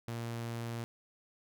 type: tone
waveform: sawtooth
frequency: 116.7 Hz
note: A#2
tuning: 2 cents sharp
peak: -33 dBFS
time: 0.08-0.84 s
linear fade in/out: 0 ms
effects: none